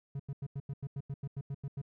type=tone bursts; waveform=triangle; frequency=138.59 Hz; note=C#3; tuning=in tune; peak=-33 dBFS; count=13; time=0.15-1.816 s; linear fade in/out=5 ms; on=46 ms; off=89 ms; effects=none

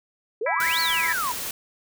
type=exponential two-way sweep; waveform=sine; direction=up then down; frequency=400.3 to 4564 to 936 Hz; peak=-24 dBFS; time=0.41-1.32 s; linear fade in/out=5 ms; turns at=0.8 s
type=harmonic tone; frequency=329.4 Hz; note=E4; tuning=1 cent flat; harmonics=3 / 4 / 5 / 6 / 7; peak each=-28 / -33 / -29 / -29 / -31 dBFS; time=0.46-1.13 s; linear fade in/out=5 ms
type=noise; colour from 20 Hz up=white; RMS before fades=-31 dBFS; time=0.6-1.51 s; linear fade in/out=2 ms
effects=none

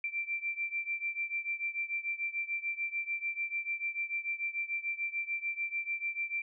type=beating tone pair; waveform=sine; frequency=2349 / 2355.8 Hz; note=D7 / D7; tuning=0 / +5 cents; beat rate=6.8 Hz; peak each=-35 / -37 dBFS; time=0.04-6.42 s; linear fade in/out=2 ms; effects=none

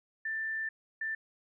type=tone bursts at uneven times; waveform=sine; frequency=1775 Hz; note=A6; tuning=15 cents sharp; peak=-32 dBFS; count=2; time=0.25-0.69 / 1.01-1.15 s; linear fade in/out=5 ms; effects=none

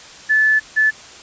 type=tone pair in turn; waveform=sine; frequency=1739 / 1739 Hz; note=A6 / A6; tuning=-21 / -21 cents; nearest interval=unison; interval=0 cents; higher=neither; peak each=-11 dBFS; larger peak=neither; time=0.29-0.6 / 0.76-0.91 s; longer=first; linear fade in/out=20 ms; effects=white hiss -39 dBFS RMS until 1.22 s + resampled to 16000 Hz

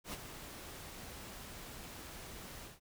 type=noise with ADSR envelope; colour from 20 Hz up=pink; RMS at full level=-41 dBFS; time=0.04-2.8 s; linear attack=92 ms; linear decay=26 ms; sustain=-8 dB; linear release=160 ms; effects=none

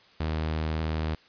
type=tone pair in turn; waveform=sawtooth; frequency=78.6 / 78.6 Hz; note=D#2 / D#2; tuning=+18 / +18 cents; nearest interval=unison; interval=0 cents; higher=neither; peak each=-23 dBFS; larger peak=neither; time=0.2-0.81 / 0.81-1.15 s; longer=first; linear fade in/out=5 ms; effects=white hiss -57 dBFS RMS until 1.28 s + resampled to 11025 Hz

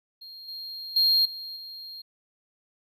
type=tone with level steps; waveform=triangle; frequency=4227 Hz; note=C8; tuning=17 cents sharp; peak=-40 / -34 / -17 / -34 / -37 dBFS; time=0.21-2.02 s; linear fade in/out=10 ms; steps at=0.48 / 0.96 / 1.25 / 1.56 s; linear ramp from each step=5 ms; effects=none

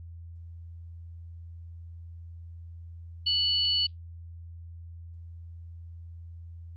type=tone pair together; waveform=sine; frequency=2960 / 4429 Hz; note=F#7 / C#8; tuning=0 / -2 cents; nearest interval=perfect fifth; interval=698 cents; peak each=-26 dBFS; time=3.26-3.87 s; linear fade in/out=10 ms; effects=added 84 Hz sine -41 dBFS peak until 6.76 s + Opus 48 kbps

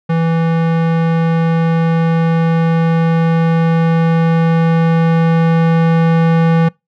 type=tone with level ramp; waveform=square; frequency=164.8 Hz; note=E3; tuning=in tune; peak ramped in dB=-12 to -9 dBFS; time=0.09-6.69 s; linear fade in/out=10 ms; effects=noise-tail reverb RT60 0.2 s tail -25 dB re dry + low-pass 2000 Hz 12 dB/octave

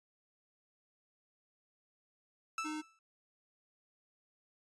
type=tone with exponential decay; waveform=30% pulse; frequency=1318.5 Hz; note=E6; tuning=in tune; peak=-31 dBFS; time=2.58-2.99 s; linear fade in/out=2 ms; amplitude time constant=89 ms
type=tone; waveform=square; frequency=307.2 Hz; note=D#4; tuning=22 cents flat; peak=-39 dBFS; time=2.64-2.82 s; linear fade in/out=20 ms
effects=noise-tail reverb RT60 0.1 s tail -25 dB re dry + resampled to 22050 Hz

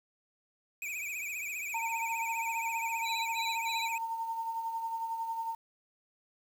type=tone with vibrato; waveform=square; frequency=2413 Hz; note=D7; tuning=46 cents sharp; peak=-36 dBFS; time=0.82-3.98 s; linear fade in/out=2 ms; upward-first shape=triangle; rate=15 Hz; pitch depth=120 cents each way
type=tone with tremolo; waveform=sine; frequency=910 Hz; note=A#5; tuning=42 cents flat; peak=-31 dBFS; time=1.74-5.55 s; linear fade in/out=5 ms; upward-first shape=sine; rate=11 Hz; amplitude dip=45%
type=tone bursts; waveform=sine; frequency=3951 Hz; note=B7; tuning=in tune; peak=-36 dBFS; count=3; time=3.03-3.886 s; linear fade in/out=50 ms; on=240 ms; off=68 ms
effects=9-bit

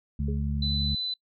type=harmonic tone; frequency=71.4 Hz; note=D2; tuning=48 cents flat; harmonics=1 / 2 / 3; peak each=-28 / -31 / -33 dBFS; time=0.19-0.95 s; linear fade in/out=5 ms
type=tone with exponential decay; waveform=sine; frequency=415.3 Hz; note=G#4; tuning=in tune; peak=-32 dBFS; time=0.28-0.46 s; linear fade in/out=5 ms; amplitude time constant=39 ms
type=tone; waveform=sine; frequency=4005 Hz; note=B7; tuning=23 cents sharp; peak=-28 dBFS; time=0.62-1.14 s; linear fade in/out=5 ms
effects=noise-tail reverb RT60 0.1 s tail -25 dB re dry

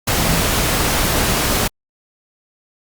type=tone in noise; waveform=sine; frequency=163.5 Hz; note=E3; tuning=14 cents flat; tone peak=-21 dBFS; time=0.19-0.41 s; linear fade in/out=10 ms; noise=pink; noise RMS=-17 dBFS; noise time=0.07-1.68 s; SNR=-7 dB; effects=Opus 48 kbps

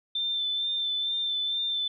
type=tone with vibrato; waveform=sine; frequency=3555 Hz; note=A7; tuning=17 cents sharp; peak=-26 dBFS; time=0.15-1.88 s; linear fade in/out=5 ms; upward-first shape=sine; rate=2.2 Hz; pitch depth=23 cents each way; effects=none

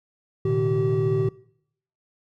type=tone cluster; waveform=triangle; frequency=114.5 / 129.2 / 151.6 / 383.9 Hz; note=A#2 / C3 / D#3 / G4; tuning=-31 / -21 / -45 / -36 cents; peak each=-24 / -28 / -24 / -20 dBFS; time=0.45-1.29 s; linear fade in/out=5 ms; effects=noise-tail reverb RT60 0.7 s tail -22 dB re dry + tanh soft clip ceiling -8 dBFS

